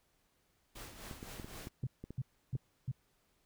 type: noise with tremolo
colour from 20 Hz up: pink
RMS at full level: -47 dBFS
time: 0.75-1.69 s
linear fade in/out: 10 ms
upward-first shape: triangle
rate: 3.9 Hz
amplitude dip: 65%
type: clicks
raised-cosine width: 3 ms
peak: -32 dBFS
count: 9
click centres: 1.112 / 1.229 / 1.398 / 1.445 / 1.671 / 1.838 / 2.04 / 2.106 / 2.553 s
type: tone bursts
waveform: sine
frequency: 129.5 Hz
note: C3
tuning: 17 cents flat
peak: -33 dBFS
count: 4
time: 1.83-2.916 s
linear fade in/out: 5 ms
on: 39 ms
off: 310 ms
effects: pink hiss -75 dBFS RMS until 3.45 s